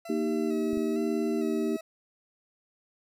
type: tone with vibrato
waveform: 40% pulse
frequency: 659 Hz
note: E5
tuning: 1 cent flat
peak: -39 dBFS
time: 0.05-1.81 s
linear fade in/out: 5 ms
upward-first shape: square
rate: 1.1 Hz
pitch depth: 36 cents each way
type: chord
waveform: sine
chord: Eb major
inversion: second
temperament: equal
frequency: 233.1 / 311.1 / 392 Hz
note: Bb3 / Eb4 / G4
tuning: 0 / 0 / 0 cents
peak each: -30 dBFS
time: 0.09-1.77 s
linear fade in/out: 10 ms
type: clicks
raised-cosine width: 5 ms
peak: -32 dBFS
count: 2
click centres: 0.732 / 0.774 s
effects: none